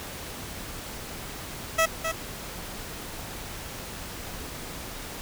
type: tone with echo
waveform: 15% pulse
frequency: 650 Hz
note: E5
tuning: 24 cents flat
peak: -13 dBFS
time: 1.78-1.86 s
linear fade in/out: 10 ms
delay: 260 ms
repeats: 1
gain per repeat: -7 dB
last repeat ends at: 2.12 s
effects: pink hiss -38 dBFS RMS until 5.21 s